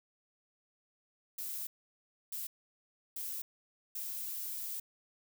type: noise bursts at uneven times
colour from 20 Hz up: violet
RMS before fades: -40 dBFS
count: 4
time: 1.38-1.67 / 2.32-2.47 / 3.16-3.42 / 3.95-4.8 s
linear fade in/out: 5 ms
effects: none